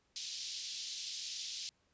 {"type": "band-pass noise", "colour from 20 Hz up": "white", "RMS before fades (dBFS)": -43, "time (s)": [0.16, 1.69], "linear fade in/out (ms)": 0, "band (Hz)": [3400, 5800], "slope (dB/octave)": 24, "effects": ["pink hiss -75 dBFS RMS until 1.93 s", "resampled to 16000 Hz"]}